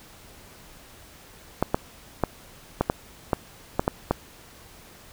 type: clicks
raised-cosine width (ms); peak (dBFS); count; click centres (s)
1; -6; 9; 1.626 / 1.745 / 2.237 / 2.81 / 2.899 / 3.332 / 3.795 / 3.879 / 4.11
effects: pink hiss -49 dBFS RMS until 5.12 s